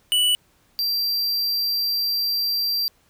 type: tone pair in turn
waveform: square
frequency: 2960 / 4715 Hz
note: F#7 / D8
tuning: 0 / +6 cents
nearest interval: minor sixth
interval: 806 cents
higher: second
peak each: -17 / -21 dBFS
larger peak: first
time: 0.12-0.35 / 0.79-2.88 s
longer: second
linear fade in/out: 0 ms
effects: pink hiss -61 dBFS RMS until 3.09 s